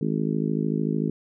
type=harmonic tone; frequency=53.4 Hz; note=G#1; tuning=49 cents sharp; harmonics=3 / 4 / 5 / 6 / 7 / 8; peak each=-27 / -27 / -29 / -33 / -33 / -34 dBFS; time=0.01-1.1 s; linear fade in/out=5 ms; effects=none